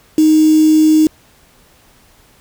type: tone with quantisation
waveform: sine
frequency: 311.1 Hz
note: D#4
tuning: in tune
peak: -6 dBFS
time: 0.18-1.07 s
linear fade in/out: 2 ms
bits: 4
effects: pink hiss -49 dBFS RMS until 2.4 s